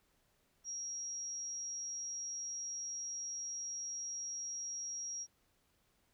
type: tone with amplitude modulation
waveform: sine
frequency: 5650 Hz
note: F8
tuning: 19 cents sharp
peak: -38 dBFS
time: 0.64-5.27 s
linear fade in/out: 50 ms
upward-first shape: sine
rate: 198 Hz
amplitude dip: 30%
effects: pink hiss -75 dBFS RMS until 6.13 s